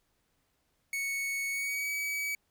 45% pulse tone with pitch glide, 2217 to 2277 Hz, C#7 to C#7, 0 to +46 cents, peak -31 dBFS, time 0.93-2.35 s, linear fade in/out 2 ms, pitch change +46 cents, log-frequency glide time 1.5-1.9 s, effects pink hiss -75 dBFS RMS until 2.5 s

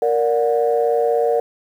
sine chord, Bb augmented, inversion none, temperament just, 466.2 / 582.7 / 728.4 Hz, Bb4 / D5 / F#5, 0 / -14 / -27 cents, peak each -16 / -20 / -21 dBFS, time 0.02-1.4 s, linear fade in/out 2 ms, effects tanh soft clip ceiling -6 dBFS + 8-bit

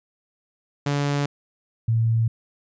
sawtooth / sine tone pair in turn, 143.2 / 113.66 Hz, D3 / A#2, -43 / -43 cents, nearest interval major third, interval 400 cents, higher first, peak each -17 dBFS, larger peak neither, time 0.86-1.26 / 1.88-2.28 s, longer neither, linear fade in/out 5 ms, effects resampled to 16000 Hz

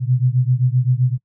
sine beating tone pair, 123.1 / 130.8 Hz, B2 / C3, -5 / 0 cents, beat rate 7.7 Hz, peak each -16 / -17 dBFS, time 0-1.18 s, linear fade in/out 50 ms, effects noise-tail reverb RT60 0.1 s tail -23 dB re dry

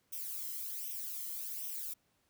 violet noise with flanger, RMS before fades -41 dBFS, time 0.12-1.94 s, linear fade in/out 10 ms, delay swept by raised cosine 0.34 to 0.99 ms, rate 1.3 Hz, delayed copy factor +0.65, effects pink hiss -75 dBFS RMS until 2.29 s + high-pass 60 Hz 12 dB/octave

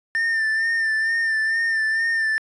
triangle tone with vibrato, 1796 Hz, A6, 35 cents sharp, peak -17 dBFS, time 0.15-2.38 s, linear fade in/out 0 ms, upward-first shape sine, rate 2.2 Hz, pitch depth 36 cents each way, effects resampled to 22050 Hz

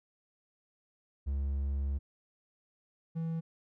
triangle tone pair in turn, 69.4 / 163.64 Hz, C#2 / E3, +3 / -12 cents, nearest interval octave + minor third, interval 1485 cents, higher second, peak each -28 / -30 dBFS, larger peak first, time 1.26-1.99 / 3.15-3.41 s, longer first, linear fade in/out 20 ms, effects none

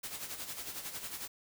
white noise with tremolo, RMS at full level -40 dBFS, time 0.03-1.28 s, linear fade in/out 10 ms, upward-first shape sine, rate 11 Hz, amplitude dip 60%, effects none

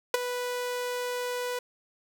sawtooth tone with ADSR envelope, 493.1 Hz, B4, 3 cents flat, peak -14 dBFS, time 0.14-1.59 s, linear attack 3 ms, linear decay 16 ms, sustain -12 dB, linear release 4 ms, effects none

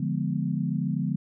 sine chord, D diminished seventh, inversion none, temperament equal, 146.83 / 174.61 / 207.7 / 246.9 Hz, D3 / F3 / Ab3 / Cb4, 0 / 0 / 0 / 0 cents, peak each -29 / -29 / -31 / -32 dBFS, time 0-1.16 s, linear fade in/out 5 ms, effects none

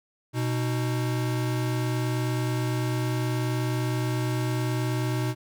square tone pair together, 123.46 / 311.1 Hz, B2 / D#4, 0 / 0 cents, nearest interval octave + major third, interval 1600 cents, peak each -26 / -33 dBFS, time 0.33-5.35 s, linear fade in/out 50 ms, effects none

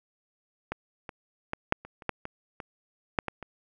clicks, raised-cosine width 0.5 ms, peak -16 / -23 / -15 / -6 / -28 / -30 / -12 / -21 / -23 / -8 / -16 / -24 dBFS, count 12, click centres 0.72 / 1.092 / 1.534 / 1.724 / 1.85 / 2.022 / 2.093 / 2.254 / 2.602 / 3.188 / 3.283 / 3.427 s, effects none

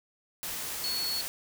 sine tone in noise, 4384 Hz, C#8, 20 cents flat, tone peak -30 dBFS, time 0.84-1.21 s, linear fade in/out 0 ms, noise white, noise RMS -36 dBFS, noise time 0.43-1.28 s, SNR +3 dB, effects none

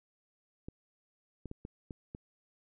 clicks, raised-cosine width 3 ms, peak -29 dBFS, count 6, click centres 0.685 / 1.457 / 1.514 / 1.651 / 1.908 / 2.149 s, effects none

